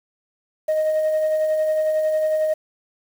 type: tone with tremolo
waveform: sine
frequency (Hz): 622.3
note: D#5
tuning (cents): 0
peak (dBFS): -14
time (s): 0.68-2.54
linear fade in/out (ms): 10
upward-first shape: sine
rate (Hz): 11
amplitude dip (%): 35
effects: tanh soft clip ceiling -15 dBFS + 7-bit